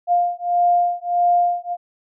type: beating tone pair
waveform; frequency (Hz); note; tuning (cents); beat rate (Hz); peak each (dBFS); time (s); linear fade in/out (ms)
sine; 702 / 703.6; F5 / F5; +9 / +13; 1.6; -18; 0.07-1.77; 50
effects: none